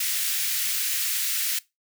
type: high-pass noise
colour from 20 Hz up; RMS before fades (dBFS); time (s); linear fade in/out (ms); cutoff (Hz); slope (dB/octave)
white; -26; 0-1.59; 5; 1700; 24
effects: noise-tail reverb RT60 0.2 s tail -20 dB re dry